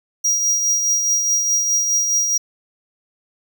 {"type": "tone with tremolo", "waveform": "square", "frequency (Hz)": 5730, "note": "F8", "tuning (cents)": 44, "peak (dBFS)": -14, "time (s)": [0.24, 2.38], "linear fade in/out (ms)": 10, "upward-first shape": "triangle", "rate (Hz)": 4.8, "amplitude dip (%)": 45, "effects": []}